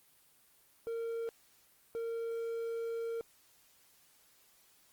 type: tone bursts at uneven times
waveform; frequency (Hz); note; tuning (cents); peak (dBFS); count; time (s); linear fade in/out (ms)
triangle; 460; A#4; -23; -33; 2; 0.87-1.29 / 1.95-3.21; 0
effects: white hiss -66 dBFS RMS until 4.92 s + Opus 24 kbps